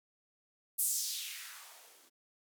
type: noise with band-pass filter sweep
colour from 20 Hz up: violet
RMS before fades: -39 dBFS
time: 0.78-2.1 s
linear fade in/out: 20 ms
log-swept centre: 11000 to 260 Hz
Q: 2.1
effects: none